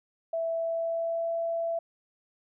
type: tone with pitch glide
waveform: sine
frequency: 660 to 668.1 Hz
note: E5 to E5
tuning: +2 to +23 cents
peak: -27 dBFS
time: 0.33-1.79 s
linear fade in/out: 5 ms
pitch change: +21 cents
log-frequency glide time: 0.48-1.33 s
effects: none